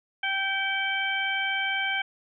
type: harmonic tone with a mistuned harmonic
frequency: 781 Hz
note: G5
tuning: 7 cents flat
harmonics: 1 / 2 / 3 / 4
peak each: -33 / -29 / -29 / -32 dBFS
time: 0.23-2.02 s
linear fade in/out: 5 ms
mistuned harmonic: 3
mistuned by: -31 cents
effects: none